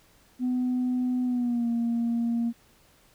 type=tone with pitch glide; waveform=sine; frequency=250.7 to 233.9 Hz; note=B3 to A#3; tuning=+26 to +6 cents; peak=-22 dBFS; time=0.39-2.53 s; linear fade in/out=50 ms; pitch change=-120 cents; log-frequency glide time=1.24-1.68 s; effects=tanh soft clip ceiling -21 dBFS + pink hiss -60 dBFS RMS until 3.14 s